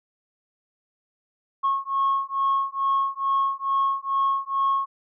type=beating tone pair; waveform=sine; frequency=1091 / 1093.3 Hz; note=C#6 / C#6; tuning=-28 / -24 cents; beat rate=2.3 Hz; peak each=-23 dBFS; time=1.63-4.86 s; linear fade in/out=20 ms; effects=tanh soft clip ceiling -15 dBFS